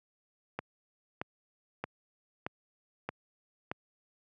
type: click train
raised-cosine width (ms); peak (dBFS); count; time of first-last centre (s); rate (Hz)
0.5; -19; 6; 0.59-3.715; 1.6
effects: high-pass 100 Hz 12 dB/octave